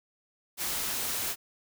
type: noise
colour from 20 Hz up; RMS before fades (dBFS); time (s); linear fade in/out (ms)
white; -32; 0.57-1.36; 50
effects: none